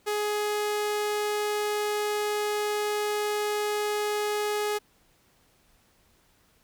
sawtooth tone, 418.3 Hz, G#4, 12 cents sharp, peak -22 dBFS, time 0.06-4.79 s, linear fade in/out 20 ms, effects pink hiss -64 dBFS RMS until 6.63 s

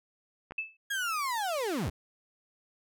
clicks, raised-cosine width 0.5 ms, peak -28 dBFS, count 2, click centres 0.509 / 0.521 s
sine tone with exponential decay, 2624 Hz, E7, 9 cents flat, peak -27 dBFS, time 0.58-0.77 s, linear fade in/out 5 ms, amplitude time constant 40 ms
35% pulse linear sweep, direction down, 1661.2 to 51.91 Hz, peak -28 dBFS, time 0.9-1.9 s, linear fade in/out 10 ms
effects none

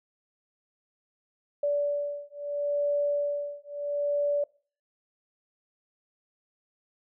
sine beating tone pair, 578 / 578.75 Hz, D5 / D5, -28 / -25 cents, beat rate 0.75 Hz, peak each -29 dBFS, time 1.63-4.44 s, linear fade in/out 5 ms, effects noise-tail reverb RT60 0.4 s tail -22 dB re dry

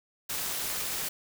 white noise with amplitude modulation, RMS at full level -30 dBFS, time 0.29-1.09 s, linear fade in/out 10 ms, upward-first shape sine, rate 259 Hz, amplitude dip 65%, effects none

